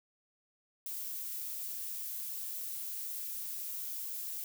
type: noise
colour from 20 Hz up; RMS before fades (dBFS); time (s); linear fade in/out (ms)
violet; -40; 0.86-4.44; 2
effects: none